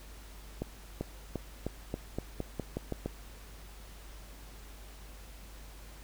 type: accelerating click train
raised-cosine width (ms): 2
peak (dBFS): -20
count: 11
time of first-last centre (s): 0.62-3.06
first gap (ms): 390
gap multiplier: 0.89
effects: added 50 Hz sine -48 dBFS peak until 6.03 s + pink hiss -54 dBFS RMS until 6.03 s